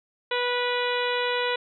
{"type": "harmonic tone", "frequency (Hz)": 490.1, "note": "B4", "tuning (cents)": -13, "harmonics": [1, 2, 3, 4, 5, 6, 7, 8], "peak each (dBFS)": [-27, -30, -32, -33, -34, -35, -35, -36], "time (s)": [0.31, 1.56], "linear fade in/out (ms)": 5, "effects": []}